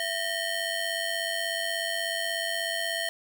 20% pulse ring-modulated tone, 1244.5 Hz, D#6, in tune, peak -20 dBFS, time 0-3.09 s, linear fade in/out 0 ms, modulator 574 Hz, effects none

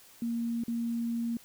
sine tone with dropouts, 233.1 Hz, A#3, in tune, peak -29 dBFS, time 0.22-1.37 s, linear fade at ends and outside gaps 2 ms, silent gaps 0.637-0.681 s, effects white hiss -56 dBFS RMS until 1.44 s

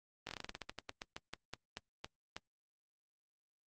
slowing click train, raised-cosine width 0.2 ms, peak -24 dBFS, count 20, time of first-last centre 0.27-2.365 s, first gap 19 ms, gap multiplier 1.17, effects Opus 32 kbps

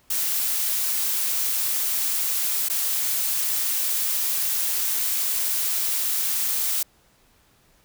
blue noise with dropouts, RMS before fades -24 dBFS, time 0.1-6.83 s, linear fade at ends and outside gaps 5 ms, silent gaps 2.687-2.698 s, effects pink hiss -60 dBFS RMS until 7.84 s

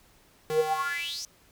square tone with high-pass filter sweep, 155.1 Hz, D#3, 5 cents flat, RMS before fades -29 dBFS, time 0.5-1.25 s, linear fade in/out 0 ms, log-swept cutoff 330 to 6200 Hz, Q 8.9, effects pink hiss -60 dBFS RMS until 1.51 s

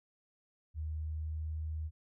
sine tone with pitch glide, 77.78 to 78.32 Hz, D#2 to D#2, 0 to +12 cents, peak -35 dBFS, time 0.74-1.91 s, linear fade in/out 50 ms, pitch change +12 cents, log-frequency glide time 1.03-1.48 s, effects none

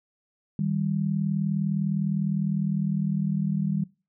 sine tone pair together, 157.3 / 197.15 Hz, D#3 / G3, +19 / +10 cents, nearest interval major third, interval 391 cents, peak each -26 dBFS, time 0.59-3.84 s, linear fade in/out 2 ms, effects noise-tail reverb RT60 0.3 s tail -21 dB re dry

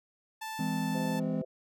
sawtooth tone, 880 Hz, A5, in tune, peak -33 dBFS, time 0.41-1.2 s, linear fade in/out 10 ms
triangle chord, E augmented, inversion none, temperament just, 164.81 / 206 / 257.5 Hz, E3 / G#3 / B#3, 0 / -14 / -28 cents, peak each -32 dBFS, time 0.59-1.42 s, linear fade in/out 5 ms
harmonic tone, 128.9 Hz, C3, 26 cents flat, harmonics 3 / 4 / 5, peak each -46 / -38 / -45 dBFS, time 0.94-1.45 s, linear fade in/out 10 ms
effects none

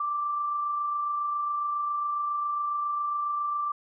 sine tone with amplitude modulation, 1174.7 Hz, D6, in tune, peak -25 dBFS, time 0-3.72 s, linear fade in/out 5 ms, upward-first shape sine, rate 27.3 Hz, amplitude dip 25%, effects none

